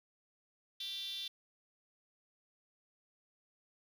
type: tone with high-pass filter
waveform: 5% pulse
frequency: 392 Hz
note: G4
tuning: in tune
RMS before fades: -42 dBFS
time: 0.8-1.28 s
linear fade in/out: 5 ms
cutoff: 3500 Hz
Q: 8.8
effects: none